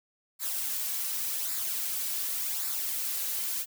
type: noise with flanger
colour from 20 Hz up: blue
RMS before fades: -32 dBFS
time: 0.39-3.66 s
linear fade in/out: 50 ms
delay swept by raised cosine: 0.32 to 3.32 ms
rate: 0.88 Hz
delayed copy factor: -0.55
effects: none